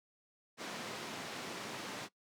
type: band-pass noise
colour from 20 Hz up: pink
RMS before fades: -44 dBFS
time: 0.57-2.09 s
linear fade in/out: 50 ms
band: 200 to 6000 Hz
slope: 12 dB/octave
effects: noise-tail reverb RT60 0.1 s tail -19 dB re dry + high-pass 100 Hz 12 dB/octave